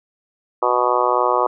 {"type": "harmonic tone", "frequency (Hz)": 123.47, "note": "B2", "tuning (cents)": 0, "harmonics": [3, 4, 5, 6, 7, 8, 9, 10], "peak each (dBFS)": [-24, -22, -23, -25, -23, -22, -21, -25], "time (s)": [0.62, 1.47], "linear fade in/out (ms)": 5, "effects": []}